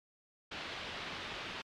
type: low-pass noise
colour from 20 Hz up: white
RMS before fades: -43 dBFS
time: 0.51-1.62 s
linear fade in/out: 10 ms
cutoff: 3700 Hz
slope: 24 dB/octave
effects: MP3 96 kbps